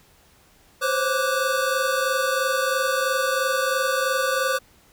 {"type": "tone cluster", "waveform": "square", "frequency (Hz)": [516, 539, 1167, 1478], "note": ["C5", "C#5", "D6", "F#6"], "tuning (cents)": [-24, -49, -11, -2], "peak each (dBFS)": -27, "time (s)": [0.81, 4.59], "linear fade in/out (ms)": 20, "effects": ["pink hiss -56 dBFS RMS until 4.92 s"]}